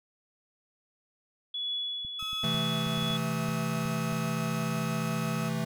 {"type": "tone with tremolo", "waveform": "sine", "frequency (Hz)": 3400, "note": "G#7", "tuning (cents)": 40, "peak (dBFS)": -29, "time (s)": [1.54, 3.17], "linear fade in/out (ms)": 5, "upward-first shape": "triangle", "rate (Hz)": 1.3, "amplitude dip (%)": 55}
{"type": "clicks", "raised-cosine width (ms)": 5, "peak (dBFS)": -35, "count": 12, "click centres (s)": [2.049, 2.227, 2.331, 2.44, 2.548, 2.87, 2.977, 3.027, 3.108, 3.486, 3.855, 4.125]}
{"type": "tone", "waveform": "30% pulse", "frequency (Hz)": 1282, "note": "E6", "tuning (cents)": -49, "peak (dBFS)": -36, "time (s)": [2.19, 5.49], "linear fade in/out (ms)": 5}
{"type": "chord", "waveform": "square", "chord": "A minor", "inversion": "first", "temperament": "equal", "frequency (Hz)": [130.81, 164.81, 220], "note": ["C3", "E3", "A3"], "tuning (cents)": [0, 0, 0], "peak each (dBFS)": [-36, -33, -34], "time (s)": [2.43, 5.65], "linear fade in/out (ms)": 10}
{"effects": []}